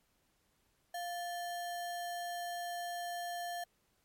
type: tone with sample-and-hold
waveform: sine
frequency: 698.5 Hz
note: F5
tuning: in tune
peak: -37 dBFS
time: 0.94-3.64 s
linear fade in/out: 5 ms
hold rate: 2450 Hz
effects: pink hiss -75 dBFS RMS until 4.04 s + MP3 64 kbps